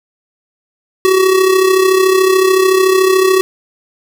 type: tone with amplitude modulation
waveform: square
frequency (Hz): 377.3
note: F#4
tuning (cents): +34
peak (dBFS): -6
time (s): 1.05-3.41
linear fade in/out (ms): 0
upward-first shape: sine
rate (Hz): 33.7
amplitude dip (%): 55
effects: none